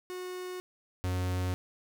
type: tone pair in turn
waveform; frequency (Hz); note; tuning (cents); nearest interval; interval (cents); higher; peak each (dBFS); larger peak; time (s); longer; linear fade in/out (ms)
45% pulse; 365 / 91.25; F#4 / F#2; -24 / -24; 2 octaves; 2400; first; -37 / -29; second; 0.1-0.6 / 1.04-1.54; neither; 0
effects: none